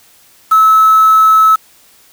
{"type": "tone with quantisation", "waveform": "sine", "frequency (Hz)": 1300, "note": "E6", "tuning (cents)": -24, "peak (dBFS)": -4, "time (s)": [0.51, 1.56], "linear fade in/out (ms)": 10, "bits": 4, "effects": ["white hiss -46 dBFS RMS until 2.12 s"]}